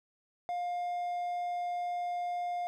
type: tone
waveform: triangle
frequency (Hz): 707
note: F5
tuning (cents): +21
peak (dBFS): -30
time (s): 0.49-2.67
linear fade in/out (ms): 0
effects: none